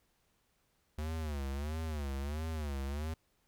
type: tone with vibrato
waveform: square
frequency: 74 Hz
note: D2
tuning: 14 cents sharp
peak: -36 dBFS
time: 0.98-3.14 s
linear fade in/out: 5 ms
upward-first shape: sine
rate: 1.5 Hz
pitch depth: 150 cents each way
effects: pink hiss -75 dBFS RMS until 3.47 s